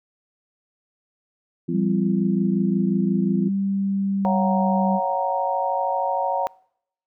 harmonic tone, 85.4 Hz, F2, 38 cents flat, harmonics 2 / 3 / 4, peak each -25 / -27 / -28 dBFS, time 1.68-3.49 s, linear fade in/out 10 ms
sine tone with pitch glide, 196.5 to 193.24 Hz, G3 to G3, +4 to -25 cents, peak -20 dBFS, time 1.71-5 s, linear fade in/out 50 ms, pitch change -29 cents, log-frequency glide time 4.19-4.56 s
sine chord, Gb major seventh, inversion second, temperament equal with one note detuned, 554.4 / 698.5 / 751.6 / 932.3 Hz, Db5 / F5 / Gb5 / Bb5, 0 / 0 / +27 / 0 cents, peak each -26 / -29 / -25 / -24 dBFS, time 4.25-6.47 s, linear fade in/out 0 ms
effects noise-tail reverb RT60 0.7 s tail -25 dB re dry

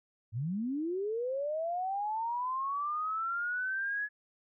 sine linear sweep, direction up, 100.5 to 1700 Hz, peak -31 dBFS, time 0.32-4.09 s, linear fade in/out 50 ms, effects none

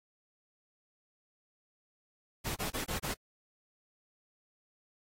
pink noise bursts, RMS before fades -36 dBFS, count 5, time 2.44-3.144 s, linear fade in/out 20 ms, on 120 ms, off 26 ms, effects AAC 48 kbps

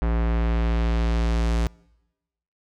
square tone with low-pass filter sweep, 57.1 Hz, A#1, 35 cents flat, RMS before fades -22 dBFS, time 0.02-1.67 s, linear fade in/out 0 ms, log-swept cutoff 1700 to 8000 Hz, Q 0.84, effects noise-tail reverb RT60 1.0 s tail -26 dB re dry

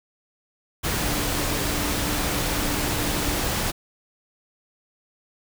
sine tone in noise, 293.7 Hz, D4, in tune, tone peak -33 dBFS, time 1.02-3.46 s, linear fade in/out 20 ms, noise pink, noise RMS -25 dBFS, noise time 0.83-3.72 s, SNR -11 dB, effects none

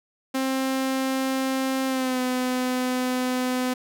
sawtooth tone with pitch glide, 264.6 to 253.1 Hz, C4 to B3, +20 to +43 cents, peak -19 dBFS, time 0.34-3.74 s, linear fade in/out 10 ms, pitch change -77 cents, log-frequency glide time 1.87-2.2 s, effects none

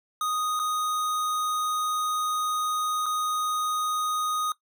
square tone with dropouts, 1243 Hz, D#6, 2 cents flat, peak -26 dBFS, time 0.21-4.52 s, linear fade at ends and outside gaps 2 ms, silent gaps 0.593-0.597 / 3.059-3.063 s, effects noise-tail reverb RT60 0.1 s tail -18 dB re dry

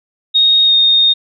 sine tone with pitch glide, 3729 to 3690 Hz, A#7 to A#7, 0 to -18 cents, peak -7 dBFS, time 0.34-1.14 s, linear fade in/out 20 ms, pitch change -18 cents, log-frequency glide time 0.65-0.73 s, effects none

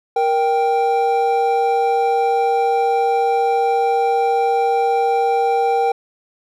triangle tone pair together, 469.3 / 784 Hz, A#4 / G5, +12 / 0 cents, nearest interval major sixth, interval 888 cents, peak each -16 / -14 dBFS, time 0.16-5.92 s, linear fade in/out 5 ms, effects none

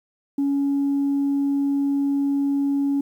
sine tone, 280 Hz, C#4, 18 cents sharp, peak -17 dBFS, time 0.38-3.01 s, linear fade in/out 5 ms, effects tanh soft clip ceiling -16 dBFS + 9-bit

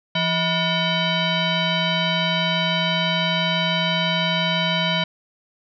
sine tone with frequency modulation, 1445 Hz, F#6, 41 cents flat, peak -18 dBFS, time 0.15-5.04 s, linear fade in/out 5 ms, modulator 808 Hz, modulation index 3, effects none

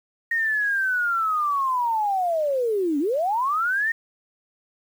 sine linear two-way sweep, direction down then up, 1864.7 to 272.8 to 1864.7 Hz, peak -20 dBFS, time 0.31-3.92 s, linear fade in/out 5 ms, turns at 2.99 s, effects 8-bit

